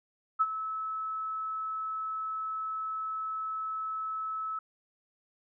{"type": "tone with ADSR envelope", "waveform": "sine", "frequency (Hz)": 1300, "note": "E6", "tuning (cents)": -24, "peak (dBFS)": -20, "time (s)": [0.39, 4.59], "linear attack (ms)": 22, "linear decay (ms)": 41, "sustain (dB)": -12, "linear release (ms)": 4, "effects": []}